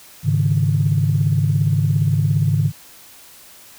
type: chord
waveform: sine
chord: Ab suspended fourth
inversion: none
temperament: just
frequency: 103.83 / 138.43 / 155.74 Hz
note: Ab2 / Db3 / Eb3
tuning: 0 / -2 / +2 cents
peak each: -18 dBFS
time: 0.23-2.72 s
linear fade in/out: 50 ms
effects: tanh soft clip ceiling -5 dBFS + white hiss -44 dBFS RMS until 3.78 s